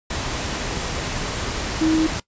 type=tone in noise; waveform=sine; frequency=317.7 Hz; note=D#4; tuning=36 cents sharp; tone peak=-15 dBFS; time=1.81-2.07 s; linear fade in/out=5 ms; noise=pink; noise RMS=-26 dBFS; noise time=0.1-2.2 s; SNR=+8 dB; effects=noise-tail reverb RT60 0.1 s tail -19 dB re dry + resampled to 16000 Hz